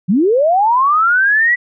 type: linear sweep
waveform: sine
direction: up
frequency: 160 to 1975.5 Hz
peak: -9 dBFS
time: 0.08-1.56 s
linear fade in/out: 20 ms
effects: none